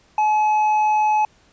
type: tone with hard clipping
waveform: sine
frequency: 853 Hz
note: G#5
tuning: 46 cents sharp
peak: -16 dBFS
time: 0.18-1.25 s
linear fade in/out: 2 ms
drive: 4 dB
effects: pink hiss -56 dBFS RMS until 1.52 s + resampled to 16000 Hz